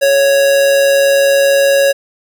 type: tone with amplitude modulation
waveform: square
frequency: 554.4 Hz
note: C#5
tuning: in tune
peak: -7 dBFS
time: 0.01-1.93 s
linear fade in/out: 20 ms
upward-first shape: sine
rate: 138 Hz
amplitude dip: 30%
effects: none